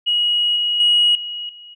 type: tone with level steps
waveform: sine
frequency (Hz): 2900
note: F#7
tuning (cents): -35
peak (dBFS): -14 / -16 / -10 / -25 / -37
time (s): 0.06-1.75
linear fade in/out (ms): 20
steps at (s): 0.56 / 0.8 / 1.15 / 1.49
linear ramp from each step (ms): 2
effects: tanh soft clip ceiling -7 dBFS